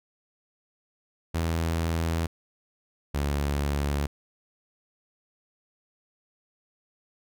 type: tone pair in turn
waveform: sawtooth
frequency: 82.41 / 71.62 Hz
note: E2 / D2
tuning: 0 / -43 cents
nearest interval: major second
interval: 243 cents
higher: first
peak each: -21 dBFS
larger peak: neither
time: 1.34-2.27 / 3.14-4.07 s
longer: neither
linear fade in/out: 10 ms
effects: none